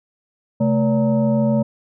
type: tone with frequency modulation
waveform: sine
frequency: 220 Hz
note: A3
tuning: in tune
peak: -14 dBFS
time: 0.6-1.63 s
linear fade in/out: 10 ms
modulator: 353 Hz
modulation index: 1
effects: none